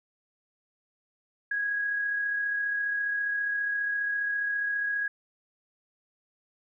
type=tone with amplitude modulation; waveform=sine; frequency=1654 Hz; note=G#6; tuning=8 cents flat; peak=-25 dBFS; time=1.51-5.08 s; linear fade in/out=5 ms; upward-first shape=sine; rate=34.8 Hz; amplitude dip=30%; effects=none